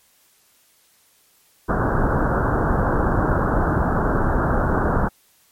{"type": "low-pass noise", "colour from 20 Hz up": "pink", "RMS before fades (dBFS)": -19, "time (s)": [1.68, 5.09], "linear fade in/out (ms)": 20, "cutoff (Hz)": 1600, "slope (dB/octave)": 96, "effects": ["white hiss -58 dBFS RMS until 5.51 s", "MP3 64 kbps"]}